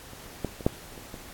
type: clicks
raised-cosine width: 2 ms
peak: -30 / -14 / -25 / -7 / -30 / -26 dBFS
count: 6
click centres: 0.134 / 0.447 / 0.608 / 0.665 / 0.978 / 1.142 s
effects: pink hiss -46 dBFS RMS until 1.33 s + AAC 64 kbps